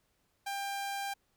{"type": "tone", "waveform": "sawtooth", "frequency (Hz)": 795, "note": "G5", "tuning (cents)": 24, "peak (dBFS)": -31, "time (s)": [0.46, 1.14], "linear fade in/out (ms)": 10, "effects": ["pink hiss -75 dBFS RMS until 1.36 s"]}